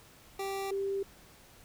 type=tone pair in turn; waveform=25% pulse / sine; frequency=391 / 393.2 Hz; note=G4 / G4; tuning=-4 / +5 cents; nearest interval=unison; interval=9 cents; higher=second; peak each=-30 / -30 dBFS; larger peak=neither; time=0.39-0.71 / 0.71-1.03 s; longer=neither; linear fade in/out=5 ms; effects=pink hiss -57 dBFS RMS until 1.64 s